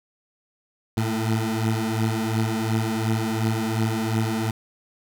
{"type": "beating tone pair", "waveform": "20% pulse", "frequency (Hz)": [110, 112.8], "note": ["A2", "A2"], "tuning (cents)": [0, 44], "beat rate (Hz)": 2.8, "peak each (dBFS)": [-19, -21], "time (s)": [0.97, 4.51], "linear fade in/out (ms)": 5, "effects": []}